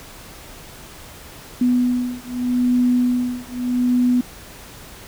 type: beating tone pair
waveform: sine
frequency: 246.9 / 247.71 Hz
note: B3 / B3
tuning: 0 / +5 cents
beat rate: 0.81 Hz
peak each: -19 dBFS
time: 1.61-4.21 s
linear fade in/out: 5 ms
effects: pink hiss -40 dBFS RMS until 5.07 s